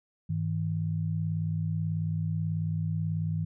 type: tone pair together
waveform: sine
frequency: 101.66 / 160 Hz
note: G#2 / D#3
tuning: -37 / +49 cents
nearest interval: minor sixth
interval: 786 cents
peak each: -31 / -29 dBFS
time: 0.29-3.45 s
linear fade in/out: 10 ms
effects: none